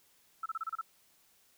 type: tone bursts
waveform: sine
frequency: 1318.5 Hz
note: E6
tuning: in tune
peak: -33 dBFS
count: 7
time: 0.43-0.813 s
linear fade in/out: 5 ms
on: 29 ms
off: 30 ms
effects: white hiss -67 dBFS RMS until 1.57 s